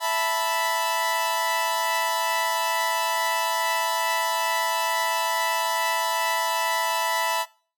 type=chord; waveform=sawtooth; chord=E suspended fourth; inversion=none; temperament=equal; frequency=659.3 / 880 / 987.8 Hz; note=E5 / A5 / B5; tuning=0 / 0 / 0 cents; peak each=-25 / -25 / -21 dBFS; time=0-7.46 s; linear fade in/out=50 ms; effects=noise-tail reverb RT60 0.4 s tail -21 dB re dry